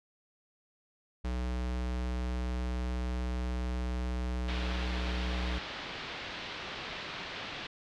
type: tone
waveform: square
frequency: 61.74 Hz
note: B1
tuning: in tune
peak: -32 dBFS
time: 1.24-5.59 s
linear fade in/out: 10 ms
type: low-pass noise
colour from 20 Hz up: white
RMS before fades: -41 dBFS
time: 4.48-7.67 s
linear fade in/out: 5 ms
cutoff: 3900 Hz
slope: 24 dB/octave
effects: low-pass 6000 Hz 12 dB/octave